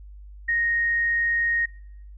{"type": "tone", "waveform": "sine", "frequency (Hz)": 1864.7, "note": "A#6", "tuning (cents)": 0, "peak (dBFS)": -20, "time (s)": [0.48, 1.66], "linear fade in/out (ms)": 10, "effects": ["noise-tail reverb RT60 0.8 s tail -24 dB re dry", "added 50 Hz sine -40 dBFS peak until 2.17 s"]}